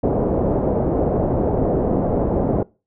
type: low-pass noise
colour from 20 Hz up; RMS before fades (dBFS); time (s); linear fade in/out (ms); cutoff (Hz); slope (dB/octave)
white; -19; 0.03-2.63; 5; 600; 24
effects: noise-tail reverb RT60 0.3 s tail -23 dB re dry